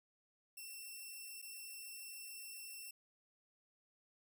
5% pulse tone with dropouts, 2693 Hz, E7, 36 cents sharp, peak -39 dBFS, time 0.57-2.91 s, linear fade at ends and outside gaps 5 ms, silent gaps 1.417-1.424 s, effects none

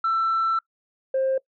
sine tone pair in turn, 1335 / 529.8 Hz, E6 / C5, +22 / +22 cents, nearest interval octave + major third, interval 1600 cents, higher first, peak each -18 dBFS, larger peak neither, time 0.04-0.59 / 1.14-1.38 s, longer first, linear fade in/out 5 ms, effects noise-tail reverb RT60 0.1 s tail -23 dB re dry + tanh soft clip ceiling -17 dBFS

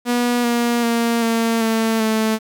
sawtooth tone with pitch steps, 242.3 / 237.6 / 233 / 228.4 / 224 / 219.6 Hz, B3 / A#3 / A#3 / A#3 / A3 / A3, -33 / +33 / -1 / -35 / +31 / -3 cents, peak -12 dBFS, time 0.05-2.39 s, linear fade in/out 50 ms, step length 390 ms, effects 8-bit

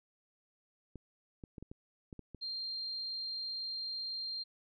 clicks, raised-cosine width 3 ms, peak -33 dBFS, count 8, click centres 0.957 / 1.438 / 1.582 / 1.626 / 1.715 / 2.128 / 2.193 / 2.347 s
sine tone, 4186 Hz, C8, in tune, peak -37 dBFS, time 2.41-4.44 s, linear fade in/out 20 ms
effects none

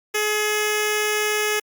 10% pulse tone with notch filter, 423.2 Hz, G#4, 33 cents sharp, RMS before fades -22 dBFS, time 0.14-1.6 s, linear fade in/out 10 ms, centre 1000 Hz, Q 1.1, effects Opus 48 kbps

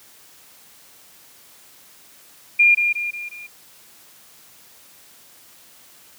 sine tone with echo, 2409 Hz, D7, 43 cents sharp, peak -10 dBFS, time 2.59-2.75 s, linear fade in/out 10 ms, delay 180 ms, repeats 4, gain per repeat -6 dB, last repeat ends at 3.47 s, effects white hiss -49 dBFS RMS until 6.18 s + high-pass 80 Hz 12 dB/octave

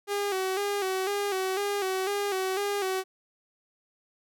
sawtooth tone with vibrato, 391.3 Hz, G4, 3 cents flat, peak -23 dBFS, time 0.07-3.04 s, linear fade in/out 50 ms, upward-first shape square, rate 2 Hz, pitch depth 63 cents each way, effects none

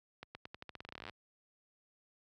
accelerating click train, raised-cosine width 0.3 ms, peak -29 dBFS, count 21, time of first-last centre 0.23-1.096 s, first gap 120 ms, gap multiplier 0.87, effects high-pass 60 Hz 12 dB/octave

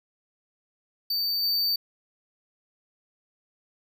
square tone with level steps, 4592 Hz, D8, 40 cents flat, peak -25 / -23 dBFS, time 1.1-1.76 s, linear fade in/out 5 ms, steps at 1.42 s, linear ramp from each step 20 ms, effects none

